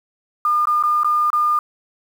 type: tone with dropouts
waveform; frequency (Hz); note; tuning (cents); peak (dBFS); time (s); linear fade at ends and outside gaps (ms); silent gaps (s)
sine; 1209; D6; +50; -14; 0.45-1.59; 2; 0.655-0.671 / 0.827-0.836 / 1.034-1.045 / 1.303-1.33
effects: 7-bit